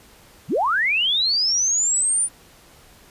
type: linear sweep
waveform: sine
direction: up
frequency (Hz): 91.9 to 9500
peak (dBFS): -17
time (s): 0.48-2.29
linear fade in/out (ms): 50
effects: pink hiss -50 dBFS RMS until 3.1 s + resampled to 32000 Hz